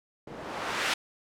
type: noise with low-pass filter sweep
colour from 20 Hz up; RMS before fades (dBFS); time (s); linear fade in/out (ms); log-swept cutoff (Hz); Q
blue; -33; 0.27-0.94; 5; 360 to 2600; 0.72
effects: none